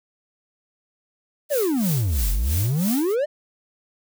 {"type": "noise with tremolo", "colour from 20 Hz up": "blue", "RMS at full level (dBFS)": -28, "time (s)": [1.49, 3.16], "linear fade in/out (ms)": 50, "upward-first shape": "sine", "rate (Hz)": 3, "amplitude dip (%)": 75}
{"type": "exponential two-way sweep", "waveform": "triangle", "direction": "down then up", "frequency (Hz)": [622.3, 43, 622.3], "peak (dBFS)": -17, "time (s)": [1.5, 3.26], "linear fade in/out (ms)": 20, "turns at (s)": 2.31}
{"effects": []}